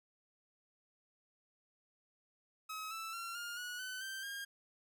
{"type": "tone with pitch steps", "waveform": "sawtooth", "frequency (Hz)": [1278, 1321.5, 1366.6, 1413.1, 1461.3, 1511.1, 1562.5, 1615.8], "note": ["D#6", "E6", "F6", "F6", "F#6", "F#6", "G6", "G#6"], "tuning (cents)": [46, 4, -38, 20, -22, 36, -6, -48], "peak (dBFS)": -38, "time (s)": [2.69, 4.45], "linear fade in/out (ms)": 10, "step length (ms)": 220, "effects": []}